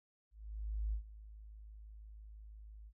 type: tone with ADSR envelope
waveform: sine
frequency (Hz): 53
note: G#1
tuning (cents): +36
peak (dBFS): -33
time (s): 0.31-2.93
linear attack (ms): 620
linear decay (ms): 94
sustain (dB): -17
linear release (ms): 58
effects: none

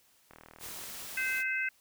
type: click train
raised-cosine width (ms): 0.5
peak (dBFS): -35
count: 22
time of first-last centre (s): 0.31-0.838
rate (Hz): 39.8
type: noise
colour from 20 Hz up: white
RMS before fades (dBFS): -43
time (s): 0.59-1.44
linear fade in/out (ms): 50
type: harmonic tone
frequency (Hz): 517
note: C5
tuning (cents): -21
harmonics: 3 / 4 / 5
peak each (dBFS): -33 / -34 / -35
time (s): 1.17-1.69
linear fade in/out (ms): 5
effects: white hiss -66 dBFS RMS until 1.8 s

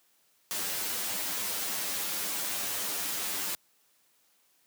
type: noise with comb filter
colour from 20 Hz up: white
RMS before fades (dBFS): -33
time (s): 0.51-3.55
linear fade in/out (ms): 0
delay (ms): 10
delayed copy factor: +0.7
effects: white hiss -68 dBFS RMS until 4.66 s + high-pass 150 Hz 12 dB/octave

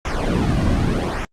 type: noise with flanger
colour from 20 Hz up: brown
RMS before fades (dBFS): -19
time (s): 0.05-1.25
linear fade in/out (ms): 2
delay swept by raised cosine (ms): 0.23 to 2.33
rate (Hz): 0.85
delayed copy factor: -0.7
effects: low-pass 7000 Hz 12 dB/octave + Opus 48 kbps

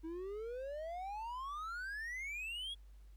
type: exponential sweep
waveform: triangle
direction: up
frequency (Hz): 315.4 to 3383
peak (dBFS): -39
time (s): 0.03-2.75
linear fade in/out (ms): 20
effects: added 50 Hz sine -54 dBFS peak until 3.16 s + pink hiss -75 dBFS RMS until 3.16 s

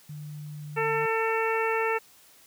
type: tone with pitch glide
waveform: sine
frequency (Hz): 150 to 149.05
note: D3 to D3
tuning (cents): +37 to +26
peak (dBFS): -36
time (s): 0.09-1.06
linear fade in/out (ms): 5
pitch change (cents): -11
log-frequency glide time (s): 0.5-0.59
type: harmonic tone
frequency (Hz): 448.1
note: A4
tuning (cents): +32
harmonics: 1 / 2 / 3 / 4 / 5 / 6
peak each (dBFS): -27 / -30 / -32 / -33 / -34 / -35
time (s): 0.76-1.99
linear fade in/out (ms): 20
effects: white hiss -56 dBFS RMS until 2.46 s + high-pass 60 Hz 12 dB/octave

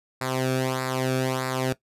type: tone with flanger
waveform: sawtooth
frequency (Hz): 130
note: C3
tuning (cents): -11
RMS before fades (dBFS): -26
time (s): 0.21-1.73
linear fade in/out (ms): 5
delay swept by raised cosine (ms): 0.32 to 1.02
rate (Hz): 1.6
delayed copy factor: -0.75
effects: noise-tail reverb RT60 0.1 s tail -17 dB re dry + resampled to 32000 Hz

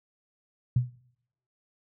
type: tone with exponential decay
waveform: sine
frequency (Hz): 123.47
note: B2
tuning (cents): 0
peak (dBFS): -17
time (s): 0.76-0.96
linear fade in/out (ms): 5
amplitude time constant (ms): 43
effects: noise-tail reverb RT60 0.8 s tail -24 dB re dry

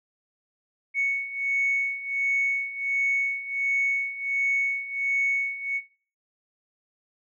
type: beating tone pair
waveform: sine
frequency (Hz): 2217 / 2218.4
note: C#7 / C#7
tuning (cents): 0 / +1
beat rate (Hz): 1.4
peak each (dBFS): -28 / -25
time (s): 0.94-5.81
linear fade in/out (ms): 50
effects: noise-tail reverb RT60 0.4 s tail -17 dB re dry + tanh soft clip ceiling -16 dBFS

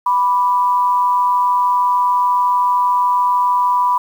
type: tone pair together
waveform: sine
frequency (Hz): 987 / 1173.5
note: B5 / D6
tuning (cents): -1 / -2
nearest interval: minor third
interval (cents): 299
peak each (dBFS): -12 / -22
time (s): 0.06-3.98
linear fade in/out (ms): 5
effects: 7-bit

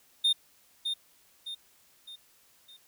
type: tone with echo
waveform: triangle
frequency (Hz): 3651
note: A#7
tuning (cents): -37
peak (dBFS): -20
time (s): 0.24-0.33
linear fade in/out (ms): 10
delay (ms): 610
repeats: 4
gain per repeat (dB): -7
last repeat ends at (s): 2.77
effects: white hiss -63 dBFS RMS until 2.87 s

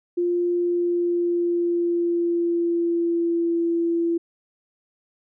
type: tone with pitch glide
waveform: sine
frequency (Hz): 350 to 337.5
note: F4 to E4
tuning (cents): +4 to +41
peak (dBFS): -19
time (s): 0.17-4.18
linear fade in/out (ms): 10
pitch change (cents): -63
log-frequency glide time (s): 0.54-3.57
effects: none

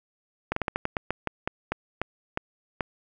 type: slowing click train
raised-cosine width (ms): 0.5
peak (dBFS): -11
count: 14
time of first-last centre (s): 0.52-2.808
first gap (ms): 44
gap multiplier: 1.21
effects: none

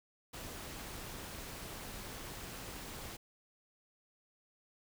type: noise with amplitude modulation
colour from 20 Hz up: pink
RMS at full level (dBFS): -44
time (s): 0.33-3.17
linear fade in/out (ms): 10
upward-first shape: sine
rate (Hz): 221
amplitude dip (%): 45
effects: none

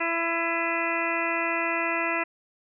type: harmonic tone with a mistuned harmonic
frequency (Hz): 334.3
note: E4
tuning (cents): +24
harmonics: 1 / 2 / 3 / 4 / 5 / 6 / 7 / 8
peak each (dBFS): -33 / -32 / -32 / -33 / -35 / -30 / -33 / -34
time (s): 0-2.24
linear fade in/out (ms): 10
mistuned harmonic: 7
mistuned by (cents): +69
effects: none

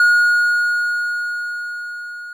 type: tone with level ramp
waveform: triangle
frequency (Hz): 1441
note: F#6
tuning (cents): -46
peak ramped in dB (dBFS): -7 to -28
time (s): 0-2.33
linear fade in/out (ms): 2
effects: none

